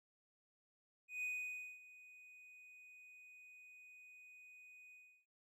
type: tone with ADSR envelope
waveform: triangle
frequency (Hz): 2489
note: D#7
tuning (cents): 0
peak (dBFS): -37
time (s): 1.08-5.26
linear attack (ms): 150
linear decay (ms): 560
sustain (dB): -19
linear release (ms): 330
effects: none